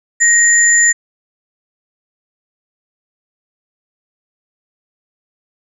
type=tone pair together; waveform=sine; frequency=1877 / 7087 Hz; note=A#6 / A8; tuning=+11 / +12 cents; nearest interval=octave + major seventh; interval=2301 cents; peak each=-10 dBFS; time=0.2-0.93 s; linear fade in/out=20 ms; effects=none